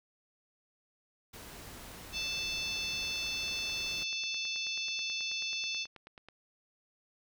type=noise; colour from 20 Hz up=pink; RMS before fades=-48 dBFS; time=1.33-4.04 s; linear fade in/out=10 ms
type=harmonic tone; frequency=880 Hz; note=A5; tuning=in tune; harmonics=3 / 4 / 5 / 6 / 7; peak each=-37 / -39 / -41 / -43 / -44 dBFS; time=2.12-5.87 s; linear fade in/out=50 ms
type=click train; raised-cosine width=0.3 ms; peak=-34 dBFS; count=31; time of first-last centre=3.05-6.286 s; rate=9.27 Hz
effects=none

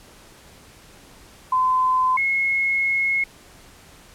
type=tone pair in turn; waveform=sine; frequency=1024 / 2170 Hz; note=C6 / C#7; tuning=-38 / -37 cents; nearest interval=octave + minor second; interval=1301 cents; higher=second; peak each=-16 / -18 dBFS; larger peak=first; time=1.52-2.17 / 2.17-3.24 s; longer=second; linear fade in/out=5 ms; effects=pink hiss -48 dBFS RMS until 4.14 s + low-pass 12000 Hz 12 dB/octave

